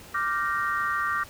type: chord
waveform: sine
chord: G minor seventh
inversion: second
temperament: equal with one note detuned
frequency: 1174.7 / 1396.9 / 1550 / 1864.7 Hz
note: D6 / F6 / G6 / Bb6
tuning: 0 / 0 / -20 / 0 cents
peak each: -27 / -31 / -32 / -31 dBFS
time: 0.14-1.24 s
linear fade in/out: 10 ms
effects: pink hiss -47 dBFS RMS until 1.29 s